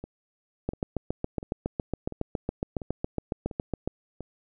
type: two click trains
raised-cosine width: 2 ms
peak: -24 / -14 dBFS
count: 7 / 24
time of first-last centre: 0.04-4.207 / 0.69-3.876 s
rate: 1.44 / 7.22 Hz
effects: none